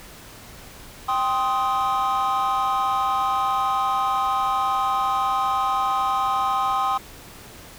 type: chord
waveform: triangle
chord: C minor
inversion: second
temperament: just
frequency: 784.9 / 1046.5 / 1255.8 Hz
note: G5 / C6 / Eb6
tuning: +2 / 0 / +16 cents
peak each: -21 dBFS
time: 1.08-6.98 s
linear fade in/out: 10 ms
effects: tanh soft clip ceiling -14 dBFS + pink hiss -43 dBFS RMS until 7.78 s